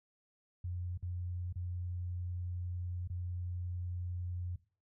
sine tone with dropouts, 88.9 Hz, F2, 31 cents sharp, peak -36 dBFS, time 0.64-4.56 s, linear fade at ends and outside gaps 5 ms, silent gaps 0.976-1.026 / 1.527-1.557 / 3.076-3.099 s, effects noise-tail reverb RT60 0.4 s tail -19 dB re dry

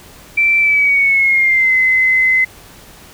sine tone with pitch glide, 2338 to 2047 Hz, D7 to C7, -8 to -38 cents, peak -9 dBFS, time 0.37-2.45 s, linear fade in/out 10 ms, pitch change -230 cents, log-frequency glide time 0.59-1.75 s, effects pink hiss -40 dBFS RMS until 3.13 s

